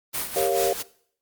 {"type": "noise with tremolo", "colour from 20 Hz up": "white", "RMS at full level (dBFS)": -27, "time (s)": [0.13, 0.83], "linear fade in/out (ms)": 20, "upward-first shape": "sine", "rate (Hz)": 4.5, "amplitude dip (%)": 65}
{"type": "chord", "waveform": "sine", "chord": "G half-diminished seventh", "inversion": "none", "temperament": "equal", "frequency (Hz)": [392, 466.2, 554.4, 698.5], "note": ["G4", "Bb4", "Db5", "F5"], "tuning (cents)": [0, 0, 0, 0], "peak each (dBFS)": -26, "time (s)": [0.36, 0.73], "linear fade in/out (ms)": 2}
{"effects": ["noise-tail reverb RT60 0.6 s tail -20 dB re dry", "Opus 32 kbps"]}